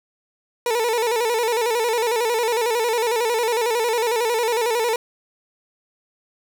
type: tone with vibrato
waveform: 30% pulse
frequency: 462.3 Hz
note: A#4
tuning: 14 cents flat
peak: -16 dBFS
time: 0.66-4.96 s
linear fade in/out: 2 ms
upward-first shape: square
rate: 11 Hz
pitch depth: 76 cents each way
effects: none